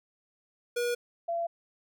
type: tone pair in turn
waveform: square / sine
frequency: 481.4 / 679 Hz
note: B4 / F5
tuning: -44 / -49 cents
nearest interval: tritone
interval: 595 cents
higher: second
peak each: -28 dBFS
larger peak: neither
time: 0.76-0.95 / 1.28-1.47 s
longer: neither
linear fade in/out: 10 ms
effects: none